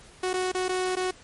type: tone with dropouts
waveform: sawtooth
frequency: 369 Hz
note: F#4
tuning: 5 cents flat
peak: -21 dBFS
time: 0.23-1.11 s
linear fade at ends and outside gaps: 5 ms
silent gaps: 0.332-0.338 / 0.518-0.547 / 0.683-0.691 / 0.955-0.967 s
effects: pink hiss -51 dBFS RMS until 1.23 s + MP3 48 kbps